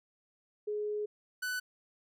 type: tone pair in turn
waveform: sine / 45% pulse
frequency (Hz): 419.5 / 1494.9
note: G#4 / F#6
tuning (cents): +17 / +17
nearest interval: octave + minor seventh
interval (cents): 2200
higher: second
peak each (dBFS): -32 / -33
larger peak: first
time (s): 0.67-1.06 / 1.42-1.6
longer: first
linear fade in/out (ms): 10
effects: none